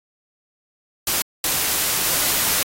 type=noise bursts at uneven times; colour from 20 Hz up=white; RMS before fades=-20 dBFS; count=2; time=1.07-1.22 / 1.44-2.63 s; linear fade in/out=2 ms; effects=AAC 48 kbps